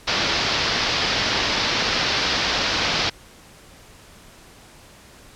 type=low-pass noise; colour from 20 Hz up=white; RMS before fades=-22 dBFS; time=0.07-3.1 s; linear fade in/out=10 ms; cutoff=5300 Hz; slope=48 dB/octave; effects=pink hiss -47 dBFS RMS until 5.35 s + low-pass 11000 Hz 12 dB/octave